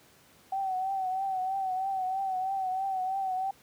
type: tone with vibrato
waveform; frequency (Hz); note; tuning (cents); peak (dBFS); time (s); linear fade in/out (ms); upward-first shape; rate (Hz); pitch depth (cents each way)
sine; 761; F#5; +48; -28; 0.52-3.51; 5; triangle; 3.1; 59
effects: pink hiss -59 dBFS RMS until 3.62 s + high-pass 100 Hz 12 dB/octave